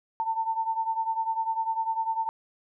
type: beating tone pair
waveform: sine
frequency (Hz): 895 / 905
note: A5 / A5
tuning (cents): +29 / +48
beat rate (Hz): 10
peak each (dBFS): -27 / -31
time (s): 0.2-2.29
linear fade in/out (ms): 0
effects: none